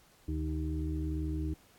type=harmonic tone with a mistuned harmonic; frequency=77.78 Hz; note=D#2; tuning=in tune; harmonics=1 / 2 / 4 / 5; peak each=-33 / -40 / -37 / -48 dBFS; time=0.28-1.54 s; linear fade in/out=5 ms; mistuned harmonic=1; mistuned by=-74 cents; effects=pink hiss -63 dBFS RMS until 1.78 s + AAC 64 kbps